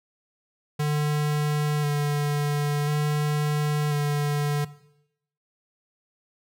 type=tone with vibrato; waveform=square; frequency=147.7 Hz; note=D3; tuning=10 cents sharp; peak=-23 dBFS; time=0.79-4.65 s; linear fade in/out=10 ms; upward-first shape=square; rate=0.48 Hz; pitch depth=16 cents each way; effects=noise-tail reverb RT60 0.8 s tail -17 dB re dry